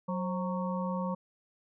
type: harmonic tone with a mistuned harmonic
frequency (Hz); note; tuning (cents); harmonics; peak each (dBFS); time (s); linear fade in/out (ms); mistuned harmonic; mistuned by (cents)
185; F#3; 0; 1 / 3 / 5 / 6; -32 / -37 / -39 / -40; 0.08-1.15; 10; 3; -74
effects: none